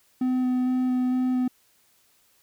triangle tone with vibrato, 253.4 Hz, B3, 45 cents sharp, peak -19 dBFS, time 0.21-1.48 s, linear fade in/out 5 ms, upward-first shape square, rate 2.2 Hz, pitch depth 8 cents each way, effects white hiss -63 dBFS RMS until 2.42 s

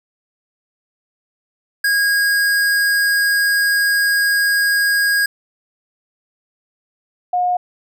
square / sine tone pair in turn, 1637 / 719.2 Hz, G#6 / F#5, -25 / -49 cents, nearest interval octave + major second, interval 1424 cents, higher first, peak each -14 dBFS, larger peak neither, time 1.84-5.26 / 7.33-7.57 s, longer first, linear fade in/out 5 ms, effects none

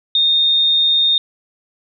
sine tone, 3671 Hz, A#7, 27 cents flat, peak -11 dBFS, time 0.15-1.18 s, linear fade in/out 2 ms, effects none

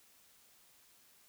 silence, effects white hiss -65 dBFS RMS until 1.28 s

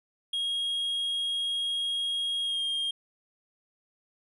triangle tone with pitch glide, 3273 to 3222 Hz, G#7 to G7, -26 to +47 cents, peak -26 dBFS, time 0.33-2.91 s, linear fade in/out 5 ms, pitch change -27 cents, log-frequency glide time 2.43-2.61 s, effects resampled to 24000 Hz

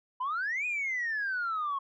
sine exponential two-way sweep, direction up then down, 975 to 2507 to 1080 Hz, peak -28 dBFS, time 0.2-1.79 s, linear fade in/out 10 ms, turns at 0.66 s, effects tanh soft clip ceiling -26 dBFS

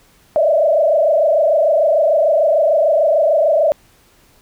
sine tone with frequency modulation, 620 Hz, D#5, 6 cents flat, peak -10 dBFS, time 0.36-3.72 s, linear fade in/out 0 ms, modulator 26.7 Hz, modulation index 1.9, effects pink hiss -52 dBFS RMS until 4.41 s

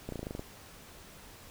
slowing click train, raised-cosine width 2 ms, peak -24 dBFS, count 9, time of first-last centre 0.09-0.394 s, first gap 33 ms, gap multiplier 1.04, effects pink hiss -52 dBFS RMS until 1.5 s

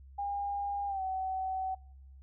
sine tone with pitch glide, 807 to 757.3 Hz, G#5 to F#5, -50 to +40 cents, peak -32 dBFS, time 0.18-1.75 s, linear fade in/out 10 ms, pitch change -110 cents, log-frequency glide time 0.87-1.02 s, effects noise-tail reverb RT60 0.7 s tail -25 dB re dry + added 67 Hz sine -50 dBFS peak until 2.22 s

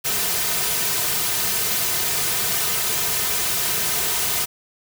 white noise with comb filter, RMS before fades -22 dBFS, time 0.04-4.46 s, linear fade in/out 20 ms, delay 3.6 ms, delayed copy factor -0.65, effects none

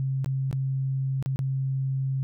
sine tone with dropouts, 133.9 Hz, C3, 40 cents sharp, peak -24 dBFS, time 0-2.23 s, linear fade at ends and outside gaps 0 ms, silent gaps 0.245-0.26 / 0.512-0.528 / 1.226-1.26 / 1.36-1.391 s, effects none

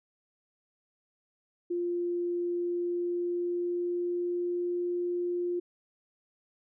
sine tone with pitch glide, 349.2 to 352 Hz, F4 to F4, 0 to +14 cents, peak -28 dBFS, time 1.7-5.6 s, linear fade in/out 10 ms, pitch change +14 cents, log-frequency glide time 2.38-4.81 s, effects none

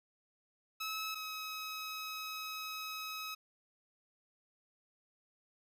15% pulse tone pair in turn, 1293 / 1275.9 Hz, E6 / D#6, -34 / +43 cents, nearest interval unison, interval 23 cents, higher first, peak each -31 / -34 dBFS, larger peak first, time 0.8-1.15 / 1.15-3.35 s, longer second, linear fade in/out 10 ms, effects none

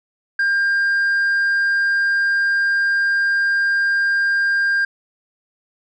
sine tone, 1600 Hz, G6, 35 cents sharp, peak -12 dBFS, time 0.39-4.85 s, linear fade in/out 5 ms, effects tanh soft clip ceiling -14 dBFS

